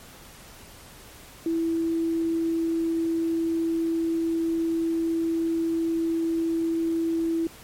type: tone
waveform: sine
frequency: 329.6 Hz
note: E4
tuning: in tune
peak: -22 dBFS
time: 1.46-7.47 s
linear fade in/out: 2 ms
effects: pink hiss -47 dBFS RMS until 7.63 s + MP3 64 kbps